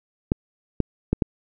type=clicks; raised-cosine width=3 ms; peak=-6 dBFS; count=4; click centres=0.319 / 0.803 / 1.13 / 1.222 s; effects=none